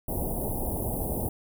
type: band-stop noise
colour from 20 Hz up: pink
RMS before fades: -30 dBFS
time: 0.08-1.29 s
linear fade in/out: 5 ms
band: 830 to 10000 Hz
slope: 48 dB/octave
effects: none